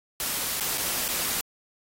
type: noise with dropouts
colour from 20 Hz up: white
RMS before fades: -28 dBFS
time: 0.2-1.41 s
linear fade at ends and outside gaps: 1 ms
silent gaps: 0.6-0.607 / 0.776-0.779 / 1.081-1.086 s
effects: AAC 48 kbps